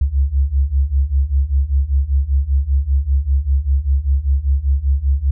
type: beating tone pair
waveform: sine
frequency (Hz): 66 / 71.1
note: C2 / C#2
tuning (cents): +16 / +45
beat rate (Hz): 5.1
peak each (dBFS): -17 / -15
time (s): 0.01-5.31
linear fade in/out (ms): 5
effects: none